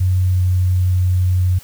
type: tone with pitch glide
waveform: sine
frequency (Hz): 92.2 to 91.19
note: F#2 to F#2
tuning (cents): -6 to -25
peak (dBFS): -12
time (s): 0-1.59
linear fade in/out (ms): 10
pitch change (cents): -19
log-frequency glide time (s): 0.17-0.46
effects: white hiss -43 dBFS RMS until 1.63 s